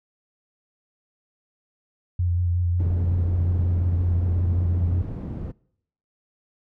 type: tone with vibrato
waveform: sine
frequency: 87.9 Hz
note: F2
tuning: 12 cents sharp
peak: -19 dBFS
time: 2.19-5.02 s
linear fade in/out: 5 ms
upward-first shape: square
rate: 5.5 Hz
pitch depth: 19 cents each way
type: low-pass noise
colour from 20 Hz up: white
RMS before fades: -32 dBFS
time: 2.79-5.52 s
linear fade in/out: 10 ms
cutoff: 180 Hz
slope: 12 dB/octave
effects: noise-tail reverb RT60 0.7 s tail -24 dB re dry